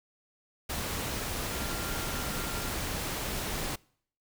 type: tone in noise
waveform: sine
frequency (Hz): 1386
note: F6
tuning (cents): -14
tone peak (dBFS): -43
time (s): 1.52-2.69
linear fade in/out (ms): 10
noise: pink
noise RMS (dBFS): -34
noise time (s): 0.69-3.76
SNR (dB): -12
effects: noise-tail reverb RT60 0.6 s tail -25 dB re dry